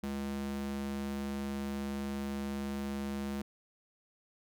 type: tone with high-pass filter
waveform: square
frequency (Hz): 69.3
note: C#2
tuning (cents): 0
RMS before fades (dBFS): -37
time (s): 0.03-3.42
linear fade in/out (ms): 5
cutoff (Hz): 160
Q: 3.7
effects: none